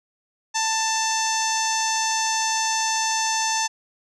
sawtooth tone with low-pass filter, 887 Hz, A5, 14 cents sharp, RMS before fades -23 dBFS, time 0.54-3.68 s, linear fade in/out 20 ms, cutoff 6300 Hz, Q 5.6, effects none

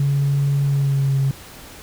sine tone with pitch glide, 140.5 to 136.11 Hz, C#3 to C#3, +24 to -31 cents, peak -14 dBFS, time 0-1.31 s, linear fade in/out 2 ms, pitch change -55 cents, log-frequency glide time 0.67-1.19 s, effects tanh soft clip ceiling -12 dBFS + pink hiss -40 dBFS RMS until 1.82 s

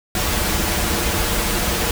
pink noise with comb filter, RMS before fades -20 dBFS, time 0.15-1.91 s, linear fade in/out 2 ms, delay 7.5 ms, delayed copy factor -0.65, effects none

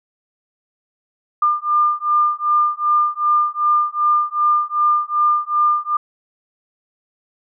sine beating tone pair, 1200 / 1202.6 Hz, D6 / D6, +37 / +41 cents, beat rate 2.6 Hz, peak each -17 dBFS, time 1.42-5.97 s, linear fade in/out 5 ms, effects none

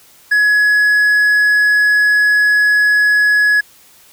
triangle tone, 1685 Hz, G#6, 25 cents sharp, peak -7 dBFS, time 0.31-3.61 s, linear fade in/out 10 ms, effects white hiss -46 dBFS RMS until 4.12 s

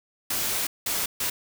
white noise bursts at uneven times, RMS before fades -27 dBFS, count 3, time 0.3-0.67 / 0.86-1.06 / 1.2-1.3 s, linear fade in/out 5 ms, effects none

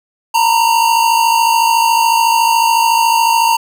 square tone pair together, 914.1 / 968 Hz, A#5 / B5, -34 / -35 cents, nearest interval minor second, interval 99 cents, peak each -11 / -16 dBFS, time 0.34-3.57 s, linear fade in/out 10 ms, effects none

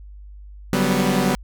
sawtooth chord, G major seventh, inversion second, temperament equal with one note detuned, 143.73 / 185 / 196 / 246.9 Hz, D3 / F#3 / G3 / B3, -37 / 0 / 0 / 0 cents, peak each -22 / -18 / -18 / -18 dBFS, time 0.73-1.35 s, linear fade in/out 0 ms, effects added 50 Hz sine -37 dBFS peak until 1.43 s

